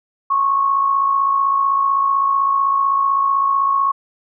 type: tone with amplitude modulation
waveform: sine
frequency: 1100 Hz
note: C#6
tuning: 14 cents flat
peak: -11 dBFS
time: 0.3-3.92 s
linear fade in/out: 10 ms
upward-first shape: sine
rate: 55.8 Hz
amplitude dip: 50%
effects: none